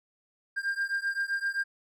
triangle beating tone pair, 1596 / 1603.7 Hz, G6 / G6, +31 / +39 cents, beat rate 7.7 Hz, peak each -29 / -30 dBFS, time 0.56-1.64 s, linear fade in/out 20 ms, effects none

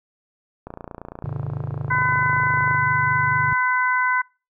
click train, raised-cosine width 1 ms, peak -20 dBFS, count 61, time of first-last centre 0.67-2.746 s, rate 28.9 Hz
triangle chord, G major, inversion none, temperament just, 98 / 122.5 / 147 Hz, G2 / B2 / D3, 0 / -14 / +2 cents, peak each -31 / -28 / -26 dBFS, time 1.24-3.53 s, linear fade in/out 0 ms
harmonic tone, 504 Hz, B4, 35 cents sharp, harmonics 2 / 3 / 4, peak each -21 / -21 / -25 dBFS, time 1.9-4.22 s, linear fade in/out 10 ms
effects noise-tail reverb RT60 0.3 s tail -24 dB re dry

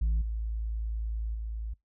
sine tone with level steps, 55 Hz, A1, in tune, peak -21 / -29 / -32 dBFS, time 0.01-1.74 s, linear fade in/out 10 ms, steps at 0.21 / 1.34 s, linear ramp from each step 10 ms, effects noise-tail reverb RT60 0.2 s tail -26 dB re dry + tanh soft clip ceiling -23 dBFS

